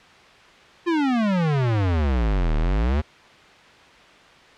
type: exponential two-way sweep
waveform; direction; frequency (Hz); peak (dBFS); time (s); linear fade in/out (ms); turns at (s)
square; down then up; 355.3 to 36.71 to 79.4; -19; 0.86-3.02; 20; 2.56
effects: white hiss -48 dBFS RMS until 4.57 s + low-pass 3000 Hz 12 dB/octave